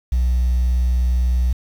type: tone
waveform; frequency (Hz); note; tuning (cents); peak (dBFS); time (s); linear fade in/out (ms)
sine; 61.74; B1; 0; -12; 0.12-1.53; 5
effects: tanh soft clip ceiling -13 dBFS + 7-bit